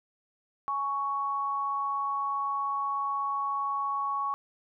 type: tone pair together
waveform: sine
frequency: 834.6 / 1113 Hz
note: G#5 / C#6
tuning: +8 / +7 cents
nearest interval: perfect fourth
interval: 499 cents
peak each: -36 / -28 dBFS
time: 0.68-4.34 s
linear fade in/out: 0 ms
effects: none